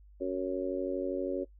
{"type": "harmonic tone", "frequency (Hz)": 92.5, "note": "F#2", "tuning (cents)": 0, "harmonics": [3, 4, 5, 6], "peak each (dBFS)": [-36, -34, -38, -35], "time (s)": [0.2, 1.45], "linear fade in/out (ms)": 20, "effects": ["noise-tail reverb RT60 0.1 s tail -19 dB re dry", "added 50 Hz sine -53 dBFS peak until 1.59 s"]}